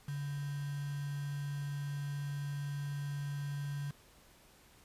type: tone with quantisation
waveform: sine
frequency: 142.8 Hz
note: D3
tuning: 48 cents flat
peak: -36 dBFS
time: 0.08-3.91 s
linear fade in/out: 5 ms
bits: 8
effects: pink hiss -62 dBFS RMS until 4.84 s + resampled to 32000 Hz